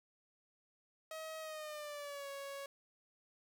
sawtooth tone with pitch glide, 635 to 556 Hz, D#5 to C#5, +35 to +5 cents, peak -40 dBFS, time 1.11-2.66 s, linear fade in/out 2 ms, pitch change -230 cents, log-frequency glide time 1.4-2.29 s, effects 13-bit

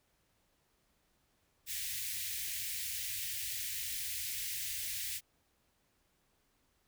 white band-stop noise, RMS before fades -39 dBFS, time 1.66-5.21 s, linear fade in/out 50 ms, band 120 to 1800 Hz, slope 48 dB/octave, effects pink hiss -75 dBFS RMS until 6.87 s

